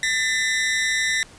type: ring-modulated tone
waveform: sawtooth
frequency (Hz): 1900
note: A#6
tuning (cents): +33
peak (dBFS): -13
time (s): 0.03-1.23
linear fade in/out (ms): 0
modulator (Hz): 116
effects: pink hiss -47 dBFS RMS until 1.38 s + resampled to 22050 Hz

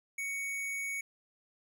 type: tone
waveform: square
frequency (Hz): 2231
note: C#7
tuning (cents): +11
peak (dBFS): -35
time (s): 0.18-1.01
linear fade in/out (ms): 5
effects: none

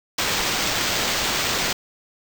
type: noise with sample-and-hold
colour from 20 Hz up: white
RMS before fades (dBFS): -23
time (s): 0.18-1.73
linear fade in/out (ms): 5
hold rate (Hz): 11025
effects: none

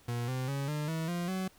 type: tone with pitch steps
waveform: 40% pulse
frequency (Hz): 119.6 / 128.93 / 138.98 / 149.82 / 161.5 / 174.1 / 187.67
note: A#2 / C3 / C#3 / D3 / E3 / F3 / F#3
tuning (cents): +45 / -25 / +5 / +35 / -35 / -5 / +25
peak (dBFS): -31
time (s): 0.08-1.48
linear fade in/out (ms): 5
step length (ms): 200
effects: pink hiss -61 dBFS RMS until 1.58 s

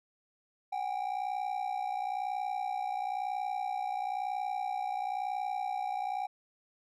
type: ring-modulated tone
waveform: triangle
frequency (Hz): 779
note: G5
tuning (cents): -11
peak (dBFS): -27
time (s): 0.72-6.27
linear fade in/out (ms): 10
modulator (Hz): 30.5
effects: none

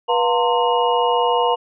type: tone cluster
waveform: sine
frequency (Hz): 485.2 / 707 / 910 / 1044 / 2883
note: B4 / F5 / A#5 / C6 / F#7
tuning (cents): -31 / +21 / -42 / -4 / -46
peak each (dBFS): -19 / -22 / -19 / -23 / -27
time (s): 0.08-1.56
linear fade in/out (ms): 20
effects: none

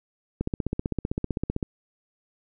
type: click train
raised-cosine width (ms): 3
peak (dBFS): -13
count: 20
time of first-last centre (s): 0.41-1.628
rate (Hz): 15.6
effects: none

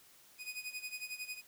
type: tone with tremolo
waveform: sawtooth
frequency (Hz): 2489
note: D#7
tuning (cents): 0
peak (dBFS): -35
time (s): 0.38-1.42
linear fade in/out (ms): 50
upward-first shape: sine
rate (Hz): 11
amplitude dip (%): 80
effects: white hiss -62 dBFS RMS until 1.47 s

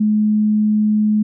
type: tone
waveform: sine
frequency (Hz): 212.6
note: G#3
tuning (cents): +41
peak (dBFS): -12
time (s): 0-1.23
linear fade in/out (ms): 10
effects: none

